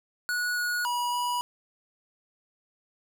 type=tone with pitch steps; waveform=square; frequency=1463 / 1454 / 969 / 975 Hz; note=F#6 / F#6 / B5 / B5; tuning=-20 / -31 / -33 / -23 cents; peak=-27 dBFS; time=0.29-1.41 s; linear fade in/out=0 ms; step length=280 ms; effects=11-bit